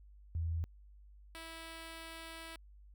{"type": "tone pair in turn", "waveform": ["sine", "5% pulse"], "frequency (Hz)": [82.41, 327.2], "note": ["E2", "E4"], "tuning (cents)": [0, -13], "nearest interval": "2 octaves", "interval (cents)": 2387, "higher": "second", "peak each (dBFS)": [-33, -35], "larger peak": "first", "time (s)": [[0.35, 0.64], [1.35, 2.56]], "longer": "second", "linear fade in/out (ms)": 0, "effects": ["added 50 Hz sine -55 dBFS peak until 2.94 s"]}